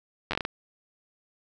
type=slowing click train; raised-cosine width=0.3 ms; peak=-12 dBFS; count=7; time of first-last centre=0.31-0.451 s; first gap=10 ms; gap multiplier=1.34; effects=none